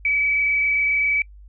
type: tone with frequency modulation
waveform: sine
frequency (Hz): 2288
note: D7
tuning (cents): -46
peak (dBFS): -17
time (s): 0.05-1.22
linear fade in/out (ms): 2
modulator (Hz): 27.5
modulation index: 1
effects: noise-tail reverb RT60 0.1 s tail -26 dB re dry + added 50 Hz sine -41 dBFS peak until 1.48 s